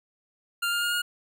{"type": "tone with pitch steps", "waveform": "25% pulse", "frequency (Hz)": [1397, 1408.3, 1419.8, 1431.3], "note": ["F6", "F6", "F6", "F6"], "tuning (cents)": [0, 14, 28, 42], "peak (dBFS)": -21, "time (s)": [0.62, 1.02], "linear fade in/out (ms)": 10, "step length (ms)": 100, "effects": []}